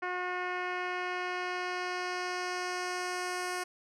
10% pulse tone with low-pass filter sweep, 361.4 Hz, F#4, 41 cents flat, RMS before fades -35 dBFS, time 0.02-3.64 s, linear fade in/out 10 ms, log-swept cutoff 1900 to 9600 Hz, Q 1.2, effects none

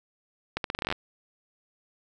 accelerating click train, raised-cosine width 0.3 ms, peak -12 dBFS, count 12, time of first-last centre 0.57-0.925 s, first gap 72 ms, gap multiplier 0.82, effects none

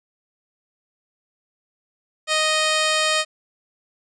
10% pulse tone with low-pass filter, 622.3 Hz, D#5, in tune, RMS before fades -20 dBFS, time 2.27-3.25 s, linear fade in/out 50 ms, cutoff 6600 Hz, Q 4.8, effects none

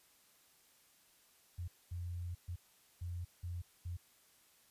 sine tone bursts at uneven times, 87.31 Hz, F2, in tune, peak -39 dBFS, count 6, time 1.58-1.68 / 1.91-2.35 / 2.48-2.56 / 3.01-3.25 / 3.43-3.62 / 3.85-3.97 s, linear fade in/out 10 ms, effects white hiss -68 dBFS RMS until 4.7 s + resampled to 32000 Hz

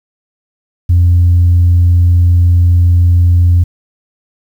sine tone, 87.31 Hz, F2, in tune, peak -3 dBFS, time 0.89-3.64 s, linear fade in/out 10 ms, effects tanh soft clip ceiling -2 dBFS + 7-bit

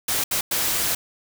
white noise bursts at uneven times, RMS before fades -23 dBFS, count 3, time 0.08-0.24 / 0.31-0.41 / 0.51-0.95 s, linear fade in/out 5 ms, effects none

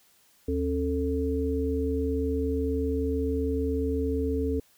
sine tone cluster, 75.3 / 269.8 / 442.8 Hz, D2 / C#4 / A4, +44 / -47 / +11 cents, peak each -29 dBFS, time 0.48-4.6 s, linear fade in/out 5 ms, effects white hiss -62 dBFS RMS until 4.77 s

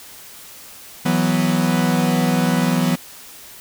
45% pulse chord, E suspended second, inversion none, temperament equal, 164.81 / 185 / 246.9 Hz, E3 / F#3 / B3, 0 / 0 / 0 cents, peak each -20 dBFS, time 1.05-2.96 s, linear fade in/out 10 ms, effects white hiss -40 dBFS RMS until 3.6 s

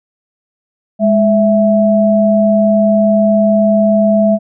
sine tone pair together, 207.7 / 659.4 Hz, G#3 / E5, 0 / 0 cents, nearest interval octave + minor sixth, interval 2000 cents, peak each -10 dBFS, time 0.99-4.39 s, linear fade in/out 50 ms, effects none

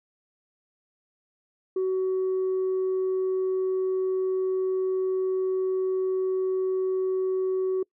sine tone, 375.5 Hz, F#4, 26 cents sharp, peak -21 dBFS, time 1.76-7.83 s, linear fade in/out 5 ms, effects noise-tail reverb RT60 0.1 s tail -26 dB re dry + tanh soft clip ceiling -21 dBFS

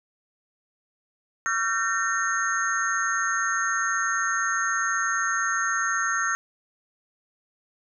sine tone cluster, 1126 / 1362 / 1541 / 1826 / 6450 Hz, C#6 / F6 / G6 / A#6 / G8, +27 / -44 / -30 / -36 / +48 cents, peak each -35 / -26 / -29 / -28 / -32 dBFS, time 1.46-6.35 s, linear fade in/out 0 ms, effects none

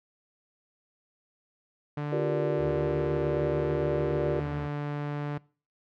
sawtooth tone with pitch glide, 147.1 to 146.17 Hz, D3 to D3, +3 to -8 cents, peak -26 dBFS, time 1.97-5.38 s, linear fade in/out 5 ms, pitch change -11 cents, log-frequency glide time 2.23-4.37 s
sine chord, G minor seventh, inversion third, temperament just, 352.8 / 392 / 470.4 / 588 Hz, F4 / G4 / Bb4 / D5, +18 / 0 / +16 / +2 cents, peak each -32 dBFS, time 2.12-4.4 s, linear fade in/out 5 ms
sawtooth tone with vibrato, 76.6 Hz, D#2, 27 cents flat, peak -33 dBFS, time 2.57-4.7 s, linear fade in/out 50 ms, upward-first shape square, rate 17 Hz, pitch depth 76 cents each way
effects noise-tail reverb RT60 0.4 s tail -23 dB re dry + low-pass 2000 Hz 12 dB/octave

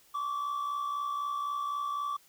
triangle tone pair together, 1092.1 / 1156 Hz, C#6 / D6, -26 / -28 cents, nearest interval minor second, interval 98 cents, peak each -37 / -29 dBFS, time 0.14-2.17 s, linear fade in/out 10 ms, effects tanh soft clip ceiling -24 dBFS + white hiss -62 dBFS RMS until 2.28 s

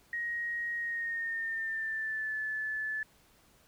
sine tone with pitch glide, 1883 to 1736.7 Hz, A#6 to A6, +17 to -23 cents, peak -32 dBFS, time 0.13-3.03 s, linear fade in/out 2 ms, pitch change -140 cents, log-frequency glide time 0.75-2.36 s, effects pink hiss -64 dBFS RMS until 3.67 s

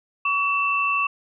sine tone pair together, 1133 / 2668 Hz, C#6 / E7, +37 / +20 cents, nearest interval octave + minor third, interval 1483 cents, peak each -22 dBFS, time 0.25-1.07 s, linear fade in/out 5 ms, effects none

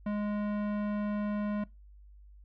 sine tone with tanh clipping, 207.7 Hz, G#3, in tune, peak -32 dBFS, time 0.06-1.64 s, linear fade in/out 5 ms, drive 17 dB, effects noise-tail reverb RT60 0.2 s tail -21 dB re dry + added 50 Hz sine -51 dBFS peak until 2.44 s

